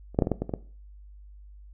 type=clicks; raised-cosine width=2 ms; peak=-30 / -7 / -7 / -13 / -10 / -14 / -20 / -14 dBFS; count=8; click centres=0.146 / 0.189 / 0.222 / 0.271 / 0.317 / 0.42 / 0.494 / 0.538 s; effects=noise-tail reverb RT60 0.4 s tail -17 dB re dry + added 50 Hz sine -45 dBFS peak until 1.73 s